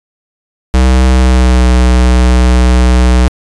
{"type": "tone with pitch glide", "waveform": "square", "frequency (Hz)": [63.9, 62.05], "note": ["C2", "B1"], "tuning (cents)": [-40, 9], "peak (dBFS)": -5, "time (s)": [0.74, 3.28], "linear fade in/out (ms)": 0, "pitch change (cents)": -51, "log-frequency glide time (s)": [1.13, 1.67], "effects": ["resampled to 22050 Hz"]}